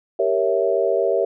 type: chord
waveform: sine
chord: G diminished seventh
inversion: none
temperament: equal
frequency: 392 / 466.2 / 554.4 / 659.3 Hz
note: G4 / Bb4 / Db5 / Fb5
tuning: 0 / 0 / 0 / 0 cents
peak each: -22 dBFS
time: 0.19-1.25 s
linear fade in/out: 5 ms
effects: none